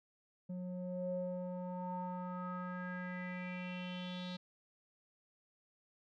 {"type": "tone with low-pass filter sweep", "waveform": "square", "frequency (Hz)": 180.8, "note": "F#3", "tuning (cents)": -40, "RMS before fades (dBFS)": -42, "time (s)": [0.49, 4.37], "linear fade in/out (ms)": 10, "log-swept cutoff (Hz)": [370, 4000], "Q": 5.7, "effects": []}